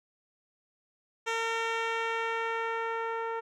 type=tone with low-pass filter sweep; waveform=10% pulse; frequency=455.6 Hz; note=A#4; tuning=40 cents flat; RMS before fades=-32 dBFS; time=1.26-3.41 s; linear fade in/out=20 ms; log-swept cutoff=5800 to 1100 Hz; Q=0.78; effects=none